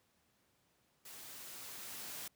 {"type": "noise with level ramp", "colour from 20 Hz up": "white", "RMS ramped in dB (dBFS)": [-52, -45], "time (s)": [1.05, 2.28], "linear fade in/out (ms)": 5, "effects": ["pink hiss -75 dBFS RMS until 2.35 s", "high-pass 80 Hz 12 dB/octave"]}